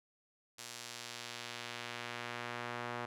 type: tone with band-pass filter sweep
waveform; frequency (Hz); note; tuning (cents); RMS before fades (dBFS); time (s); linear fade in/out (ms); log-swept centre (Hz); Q
sawtooth; 120; B2; -49; -44; 0.58-3.06; 10; 6800 to 1200; 0.85
effects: none